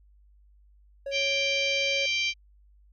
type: tone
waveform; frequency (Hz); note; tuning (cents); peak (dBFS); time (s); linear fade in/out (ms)
triangle; 554.4; C#5; 0; -29; 1.06-2.06; 5
type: harmonic tone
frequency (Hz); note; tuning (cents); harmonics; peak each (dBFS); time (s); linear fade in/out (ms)
784; G5; 0; 3 / 4 / 5 / 6 / 7 / 8; -27 / -30 / -37 / -35 / -40 / -40; 1.11-2.34; 50
effects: added 50 Hz sine -55 dBFS peak until 2.92 s